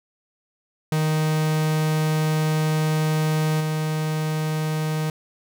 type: tone with level steps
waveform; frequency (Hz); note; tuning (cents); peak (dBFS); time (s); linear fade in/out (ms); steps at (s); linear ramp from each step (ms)
45% pulse; 155.56; D#3; 0; -19 / -22; 0.92-5.1; 2; 3.6; 10
effects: none